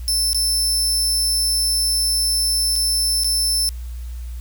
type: tone with dropouts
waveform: 25% pulse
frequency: 5300 Hz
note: E8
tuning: 9 cents sharp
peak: -12 dBFS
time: 0.08-3.69 s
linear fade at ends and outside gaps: 0 ms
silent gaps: 0.331-0.346 / 2.756-2.761 / 3.236-3.244 s
effects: added 60 Hz sine -27 dBFS peak until 4.4 s + white hiss -49 dBFS RMS until 4.4 s